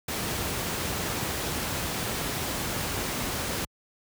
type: noise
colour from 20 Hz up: pink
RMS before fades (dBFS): -30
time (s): 0.08-3.65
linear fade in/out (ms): 5
effects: high-pass 60 Hz 12 dB/octave